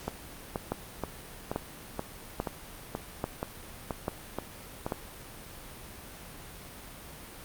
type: two click trains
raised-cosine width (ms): 1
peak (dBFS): -17 / -15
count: 11 / 6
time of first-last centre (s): 0.08-4.865 / 0.72-4.922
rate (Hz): 2.09 / 1.19
effects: pink hiss -46 dBFS RMS until 7.44 s + Opus 48 kbps